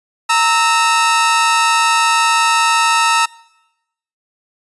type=tone pair together; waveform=sawtooth; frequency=922.1 / 1304 Hz; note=A#5 / E6; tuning=-19 / -19 cents; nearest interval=tritone; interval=600 cents; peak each=-10 dBFS; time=0.29-3.26 s; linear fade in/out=10 ms; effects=noise-tail reverb RT60 0.9 s tail -23 dB re dry + resampled to 24000 Hz